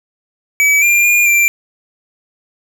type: tone with pitch steps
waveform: square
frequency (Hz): 2288 / 2392 / 2420 / 2361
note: D7 / D7 / D#7 / D7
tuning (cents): -46 / +31 / -49 / +9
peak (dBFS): -9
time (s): 0.6-1.48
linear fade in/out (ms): 0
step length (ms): 220
effects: none